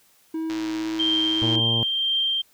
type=tone with vibrato; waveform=triangle; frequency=320 Hz; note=D#4; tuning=49 cents sharp; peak=-23 dBFS; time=0.34-1.6 s; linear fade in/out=5 ms; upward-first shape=sine; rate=2 Hz; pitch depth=10 cents each way
type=click train; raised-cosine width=0.2 ms; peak=-18 dBFS; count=119; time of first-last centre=0.5-1.554 s; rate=112 Hz
type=tone with tremolo; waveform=sine; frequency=3164 Hz; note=G7; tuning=15 cents sharp; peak=-19 dBFS; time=0.99-2.42 s; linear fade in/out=10 ms; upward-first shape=triangle; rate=1.9 Hz; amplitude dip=30%
type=harmonic tone; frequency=115.3 Hz; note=A#2; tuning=19 cents flat; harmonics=1 / 2 / 3 / 4 / 5 / 6 / 7 / 8 / 9; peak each=-25 / -31 / -35 / -35 / -39 / -43 / -40 / -42 / -44 dBFS; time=1.42-1.83 s; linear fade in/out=0 ms
effects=white hiss -59 dBFS RMS until 2.53 s